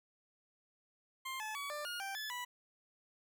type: tone with pitch steps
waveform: 20% pulse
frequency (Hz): 1055 / 863 / 1133 / 593 / 1429 / 784 / 1726 / 983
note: C6 / A5 / C#6 / D5 / F6 / G5 / A6 / B5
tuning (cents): +14 / -34 / +37 / +17 / +39 / 0 / -34 / -8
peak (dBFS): -35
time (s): 1.25-2.45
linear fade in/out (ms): 10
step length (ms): 150
effects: none